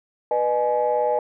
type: tone cluster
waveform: sine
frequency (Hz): 490.7 / 609 / 843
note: B4 / D#5 / G#5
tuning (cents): -11 / -37 / +26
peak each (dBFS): -22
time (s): 0.31-1.19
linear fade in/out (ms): 2
effects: tanh soft clip ceiling -11 dBFS